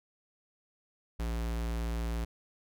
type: tone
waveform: square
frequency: 57.3 Hz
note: A#1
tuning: 29 cents flat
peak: -32 dBFS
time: 1.19-2.25 s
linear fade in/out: 10 ms
effects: none